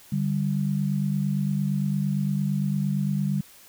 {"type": "tone pair together", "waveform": "sine", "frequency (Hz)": [147.23, 196], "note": ["D3", "G3"], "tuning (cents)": [5, 0], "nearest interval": "perfect fourth", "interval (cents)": 495, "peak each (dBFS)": -25, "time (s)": [0.12, 3.41], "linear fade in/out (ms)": 5, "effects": ["white hiss -51 dBFS RMS until 3.68 s"]}